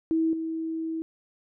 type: tone with level steps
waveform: sine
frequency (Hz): 323.6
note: E4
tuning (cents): -32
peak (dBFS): -21 / -28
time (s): 0.11-1.02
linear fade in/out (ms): 0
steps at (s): 0.33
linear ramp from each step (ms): 2
effects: none